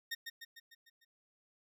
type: tone with echo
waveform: 20% pulse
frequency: 1843 Hz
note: A#6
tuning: 20 cents flat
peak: -31 dBFS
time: 0.11-0.15 s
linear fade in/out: 10 ms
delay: 150 ms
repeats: 6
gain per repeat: -5 dB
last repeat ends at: 1.05 s
effects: none